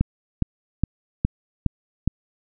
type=click train; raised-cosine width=5 ms; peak=-6 dBFS; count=6; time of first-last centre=0.01-2.076 s; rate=2.42 Hz; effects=none